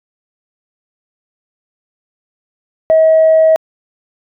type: tone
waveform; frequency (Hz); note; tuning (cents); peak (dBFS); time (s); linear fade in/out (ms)
sine; 639; D#5; +46; -4; 2.9-3.56; 0
effects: tanh soft clip ceiling -2 dBFS